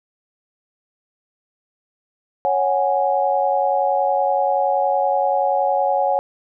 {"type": "chord", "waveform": "sine", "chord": "C# suspended fourth", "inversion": "none", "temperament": "equal", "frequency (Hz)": [554.4, 740, 830.6], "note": ["C#5", "F#5", "G#5"], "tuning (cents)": [0, 0, 0], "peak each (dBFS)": -20, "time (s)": [2.45, 6.19], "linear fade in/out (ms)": 0, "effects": []}